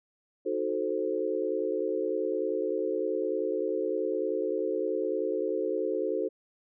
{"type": "chord", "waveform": "sine", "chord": "D# diminished seventh", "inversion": "none", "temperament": "equal", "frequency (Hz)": [311.1, 370, 440, 523.3], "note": ["D#4", "F#4", "A4", "C5"], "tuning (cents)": [0, 0, 0, 0], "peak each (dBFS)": [-35, -32, -31, -33], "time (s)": [0.45, 6.29], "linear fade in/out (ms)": 20, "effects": []}